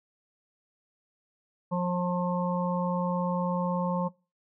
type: harmonic tone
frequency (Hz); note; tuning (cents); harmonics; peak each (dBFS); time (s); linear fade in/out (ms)
178.2; F3; +35; 1 / 3 / 5 / 6; -27 / -32 / -34 / -35; 1.71-4.09; 20
effects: noise-tail reverb RT60 0.3 s tail -22 dB re dry